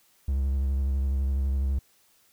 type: tone with vibrato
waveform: triangle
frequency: 67.7 Hz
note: C#2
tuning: 40 cents flat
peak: -21 dBFS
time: 0.28-1.79 s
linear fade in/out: 5 ms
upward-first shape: sine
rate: 12 Hz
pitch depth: 43 cents each way
effects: white hiss -63 dBFS RMS until 2.32 s